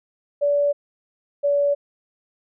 sine tone pair in turn, 576 / 572 Hz, D5 / D5, -34 / -46 cents, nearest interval unison, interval 12 cents, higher first, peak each -16 dBFS, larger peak neither, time 0.41-0.73 / 1.43-1.75 s, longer neither, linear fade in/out 20 ms, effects none

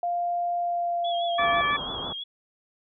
sine tone with pitch glide, 698.5 to 686.9 Hz, F5 to F5, 0 to -29 cents, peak -24 dBFS, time 0.03-1.61 s, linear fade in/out 2 ms, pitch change -29 cents, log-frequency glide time 0.57-1.33 s
sine tone with vibrato, 3322 Hz, G#7, in tune, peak -32 dBFS, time 1.04-2.24 s, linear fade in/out 10 ms, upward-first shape triangle, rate 6 Hz, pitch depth 67 cents each way
harmonic tone, 580 Hz, D5, 22 cents flat, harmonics 2 / 3 / 4, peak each -24 / -28 / -30 dBFS, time 1.38-1.77 s, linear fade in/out 10 ms
white low-pass noise, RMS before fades -36 dBFS, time 1.39-2.13 s, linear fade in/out 5 ms, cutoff 1300 Hz, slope 48 dB/octave
effects none

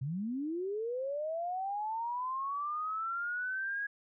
sine linear sweep, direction up, 123.47 to 1661.2 Hz, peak -33 dBFS, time 0.01-3.87 s, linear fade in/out 10 ms, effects none

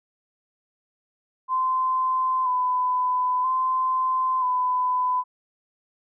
sine tone with vibrato, 1018 Hz, C6, 48 cents flat, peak -20 dBFS, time 1.48-5.24 s, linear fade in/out 50 ms, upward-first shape square, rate 0.51 Hz, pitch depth 25 cents each way, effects none

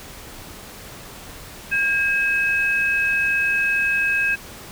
sine tone pair together, 1614.6 / 2563 Hz, G#6 / E7, -49 / -49 cents, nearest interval minor sixth, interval 800 cents, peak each -20 dBFS, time 1.71-4.36 s, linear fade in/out 20 ms, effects pink hiss -39 dBFS RMS until 4.71 s

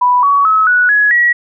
sine tone with pitch steps, 987.8 / 1128.1 / 1288.4 / 1471.5 / 1680.6 / 1919.4 Hz, B5 / C#6 / E6 / F#6 / G#6 / B6, 0 / +30 / -40 / -10 / +20 / -50 cents, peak -7 dBFS, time 0.01-1.33 s, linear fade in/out 10 ms, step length 220 ms, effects none

